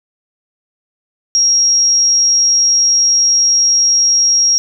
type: tone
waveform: sine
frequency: 5610 Hz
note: F8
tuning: 7 cents sharp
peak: -8 dBFS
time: 1.35-4.58 s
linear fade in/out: 0 ms
effects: none